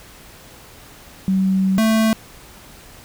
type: tone pair in turn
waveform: sine / square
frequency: 190.4 / 221.1 Hz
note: F#3 / A3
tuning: +50 / +9 cents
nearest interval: minor third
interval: 259 cents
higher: second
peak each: -14 dBFS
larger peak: neither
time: 1.28-1.78 / 1.78-2.13 s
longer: first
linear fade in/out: 0 ms
effects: pink hiss -43 dBFS RMS until 3.04 s